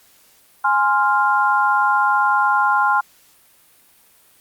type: chord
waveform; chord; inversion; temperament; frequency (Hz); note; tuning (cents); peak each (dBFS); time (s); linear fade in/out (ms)
sine; F minor; first; equal; 830.6 / 1046.5 / 1396.9; Ab5 / C6 / F6; 0 / 0 / 0; -18; 0.64-3.01; 10
effects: white hiss -53 dBFS RMS until 4.4 s + Opus 48 kbps